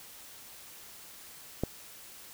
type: click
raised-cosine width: 2 ms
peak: -15 dBFS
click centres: 1.636 s
effects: white hiss -50 dBFS RMS until 2.33 s